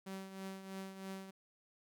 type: tone with tremolo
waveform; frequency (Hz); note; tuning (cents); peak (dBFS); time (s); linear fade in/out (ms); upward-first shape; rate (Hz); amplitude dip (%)
sawtooth; 192; G3; -36; -38; 0.06-1.31; 10; triangle; 3.1; 65
effects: none